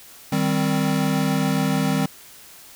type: chord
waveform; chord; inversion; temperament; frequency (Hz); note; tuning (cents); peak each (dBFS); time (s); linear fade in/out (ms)
square; C minor; first; equal; 155.56 / 196 / 261.6; Eb3 / G3 / C4; 0 / 0 / 0; -24; 0.32-2.06; 5
effects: white hiss -45 dBFS RMS until 2.75 s